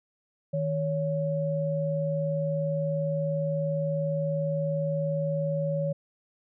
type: tone pair together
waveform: sine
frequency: 157.14 / 560 Hz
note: D#3 / C#5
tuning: +17 / +18 cents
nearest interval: octave + minor seventh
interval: 2201 cents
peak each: -28 dBFS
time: 0.53-5.93 s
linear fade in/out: 10 ms
effects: none